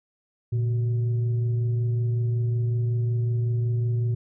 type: tone with frequency modulation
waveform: sine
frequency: 115.8 Hz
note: A#2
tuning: 11 cents flat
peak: -21 dBFS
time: 0.52-4.15 s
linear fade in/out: 10 ms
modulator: 257 Hz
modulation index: 0.27
effects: none